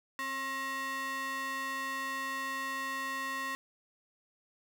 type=ring-modulated tone; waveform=square; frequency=404.5 Hz; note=G#4; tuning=46 cents flat; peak=-32 dBFS; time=0.19-3.55 s; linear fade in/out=0 ms; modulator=1480 Hz; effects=none